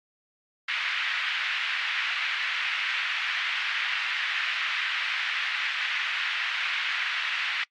pink band-pass noise, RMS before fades -29 dBFS, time 0.68-7.64 s, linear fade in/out 5 ms, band 1600 to 3100 Hz, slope 24 dB/octave, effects noise-tail reverb RT60 0.1 s tail -24 dB re dry + AAC 64 kbps

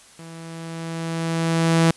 sawtooth tone with level ramp, 164.7 Hz, E3, 1 cent flat, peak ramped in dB -34 to -9 dBFS, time 0.19-1.91 s, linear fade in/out 2 ms, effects white hiss -49 dBFS RMS until 1.96 s + resampled to 24000 Hz

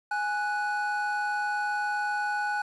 triangle tone pair together, 830.6 / 1480 Hz, G#5 / F#6, 0 / 0 cents, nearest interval minor seventh, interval 1000 cents, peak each -27 / -28 dBFS, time 0.11-2.62 s, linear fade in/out 5 ms, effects resampled to 24000 Hz + 9-bit

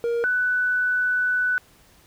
triangle / sine tone pair in turn, 469.8 / 1491.5 Hz, A#4 / F#6, +13 / +13 cents, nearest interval octave + minor sixth, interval 2000 cents, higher second, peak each -19 dBFS, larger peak neither, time 0.04-0.24 / 0.24-1.58 s, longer second, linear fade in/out 0 ms, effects pink hiss -55 dBFS RMS until 2.06 s

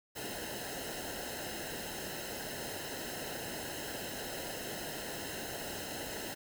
pink noise with comb filter, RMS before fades -41 dBFS, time 0.15-6.35 s, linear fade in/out 20 ms, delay 0.86 ms, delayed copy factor -0.8, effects none

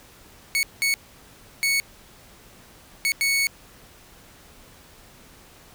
sawtooth tone bursts at uneven times, 2217 Hz, C#7, in tune, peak -16 dBFS, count 5, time 0.55-0.63 / 0.82-0.94 / 1.63-1.8 / 3.05-3.12 / 3.21-3.47 s, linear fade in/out 0 ms, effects pink hiss -50 dBFS RMS until 5.74 s

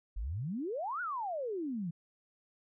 sine exponential two-way sweep, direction up then down, 43.65 to 1500 to 158 Hz, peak -34 dBFS, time 0.16-1.91 s, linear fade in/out 10 ms, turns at 1.01 s, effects none

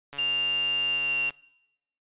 click train, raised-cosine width 0.3 ms, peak -25 dBFS, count 168, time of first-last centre 0.13-1.306 s, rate 142 Hz
sine tone with pitch glide, 2794 to 2760 Hz, F7 to F7, 0 to -21 cents, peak -24 dBFS, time 0.18-1.3 s, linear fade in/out 10 ms, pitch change -21 cents, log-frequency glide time 0.87-1.19 s
effects noise-tail reverb RT60 0.9 s tail -23 dB re dry + resampled to 8000 Hz

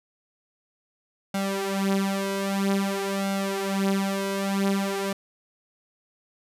sawtooth tone with flanger, 196 Hz, G3, in tune, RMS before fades -26 dBFS, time 1.34-5.13 s, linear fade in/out 5 ms, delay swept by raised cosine 1.4 to 7.1 ms, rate 0.51 Hz, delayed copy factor +0.8, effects resampled to 32000 Hz

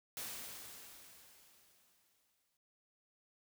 white noise with exponential decay, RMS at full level -43 dBFS, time 0.17-2.57 s, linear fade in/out 1 ms, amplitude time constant 520 ms, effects none

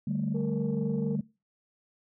sine chord, D suspended fourth, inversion none, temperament equal with one note detuned, 148.8 / 196 / 220 Hz, D3 / G3 / A3, +23 / 0 / 0 cents, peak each -31 dBFS, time 0.07-1.21 s, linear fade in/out 5 ms
sine tone with pitch glide, 466.2 to 460.3 Hz, A#4 to A#4, 0 to -22 cents, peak -33 dBFS, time 0.34-1.16 s, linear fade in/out 10 ms, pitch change -22 cents, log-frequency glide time 0.63-0.8 s
effects noise-tail reverb RT60 0.3 s tail -23 dB re dry + tanh soft clip ceiling -20 dBFS

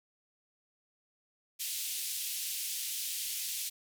white band-pass noise, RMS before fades -37 dBFS, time 1.59-3.7 s, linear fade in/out 20 ms, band 2600 to 15000 Hz, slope 24 dB/octave, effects none

